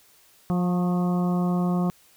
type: harmonic tone with a mistuned harmonic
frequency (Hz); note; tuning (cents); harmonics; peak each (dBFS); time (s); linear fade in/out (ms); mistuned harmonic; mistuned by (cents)
177.8; F3; +31; 1 / 2 / 3 / 4 / 5 / 6 / 7; -21 / -32 / -37 / -34 / -42 / -37 / -42; 0.5-1.9; 0; 6; +36
effects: white hiss -57 dBFS RMS until 2.16 s